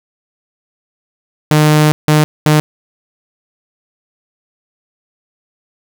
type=tone bursts at uneven times; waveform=sawtooth; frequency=152.2 Hz; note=D#3; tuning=38 cents flat; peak=-3 dBFS; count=3; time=1.51-1.92 / 2.08-2.24 / 2.46-2.6 s; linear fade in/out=0 ms; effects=none